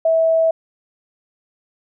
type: tone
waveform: sine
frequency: 651 Hz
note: E5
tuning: 22 cents flat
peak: -12 dBFS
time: 0.05-0.51 s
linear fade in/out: 5 ms
effects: none